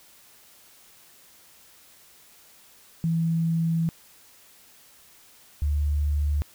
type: tone pair in turn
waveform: sine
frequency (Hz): 164.81 / 73.41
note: E3 / D2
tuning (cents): 0 / 0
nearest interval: octave + major second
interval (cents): 1400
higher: first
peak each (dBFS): -21 / -21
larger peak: neither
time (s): 3.04-3.89 / 5.62-6.42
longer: first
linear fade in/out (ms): 0
effects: white hiss -54 dBFS RMS until 6.54 s